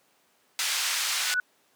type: band-pass noise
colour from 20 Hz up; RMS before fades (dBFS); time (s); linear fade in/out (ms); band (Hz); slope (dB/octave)
white; -28; 0.59-1.34; 0; 1300 to 6400; 12
type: tone with exponential growth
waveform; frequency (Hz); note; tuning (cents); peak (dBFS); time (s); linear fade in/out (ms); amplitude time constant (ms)
sine; 1480; F#6; 0; -20; 1.09-1.4; 2; 66
effects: pink hiss -65 dBFS RMS until 1.75 s + high-pass 300 Hz 12 dB/octave